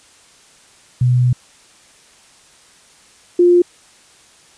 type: tone pair in turn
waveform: sine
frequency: 124.4 / 351.9 Hz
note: B2 / F4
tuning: +13 / +13 cents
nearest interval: octave + tritone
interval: 1800 cents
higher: second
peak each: -10 / -7 dBFS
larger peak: second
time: 1.01-1.33 / 3.39-3.62 s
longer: first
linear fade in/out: 5 ms
effects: white hiss -48 dBFS RMS until 4.57 s + resampled to 22050 Hz